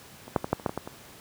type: clicks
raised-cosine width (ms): 1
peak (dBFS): -27 / -7 / -15 / -8 / -27 / -10 / -17 / -15 / -22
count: 9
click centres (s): 0.28 / 0.362 / 0.444 / 0.53 / 0.598 / 0.662 / 0.694 / 0.776 / 0.875
effects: pink hiss -49 dBFS RMS until 1.2 s + high-pass 80 Hz 12 dB/octave